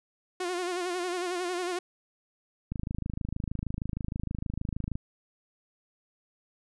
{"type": "tone with vibrato", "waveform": "sawtooth", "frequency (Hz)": 357.6, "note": "F4", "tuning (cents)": 41, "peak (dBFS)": -26, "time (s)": [0.4, 1.79], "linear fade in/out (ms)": 5, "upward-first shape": "sine", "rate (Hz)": 11, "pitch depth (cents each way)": 62}
{"type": "click train", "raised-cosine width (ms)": 5, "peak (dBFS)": -20, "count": 60, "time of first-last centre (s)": [2.72, 4.955], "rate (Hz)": 26.4}
{"effects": ["resampled to 24000 Hz"]}